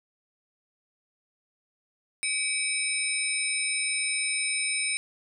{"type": "tone cluster", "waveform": "sine", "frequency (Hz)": [2286, 2531, 3901, 5230, 8740], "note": ["D7", "D#7", "B7", "E8", "C#9"], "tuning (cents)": [-47, 29, -22, -15, -26], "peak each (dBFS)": [-30, -36, -36, -36, -29], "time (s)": [2.23, 4.97], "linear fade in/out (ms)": 0, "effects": []}